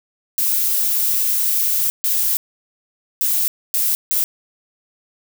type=noise bursts at uneven times; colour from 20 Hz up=violet; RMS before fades=-18 dBFS; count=5; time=0.38-1.9 / 2.04-2.37 / 3.21-3.48 / 3.74-3.95 / 4.11-4.24 s; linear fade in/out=0 ms; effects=none